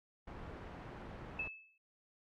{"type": "low-pass noise", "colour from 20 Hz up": "pink", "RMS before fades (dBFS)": -49, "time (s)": [0.27, 1.48], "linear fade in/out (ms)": 5, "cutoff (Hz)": 1500, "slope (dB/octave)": 12}
{"type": "tone with exponential decay", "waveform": "sine", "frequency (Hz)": 2613, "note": "E7", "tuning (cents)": -16, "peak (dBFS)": -34, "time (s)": [1.39, 1.78], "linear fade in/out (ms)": 5, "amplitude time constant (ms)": 83}
{"effects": ["AAC 64 kbps"]}